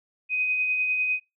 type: tone with tremolo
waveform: sine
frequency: 2506 Hz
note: D#7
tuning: 12 cents sharp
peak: -21 dBFS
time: 0.29-1.2 s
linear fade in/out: 50 ms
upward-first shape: triangle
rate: 10 Hz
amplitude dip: 35%
effects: noise-tail reverb RT60 0.2 s tail -19 dB re dry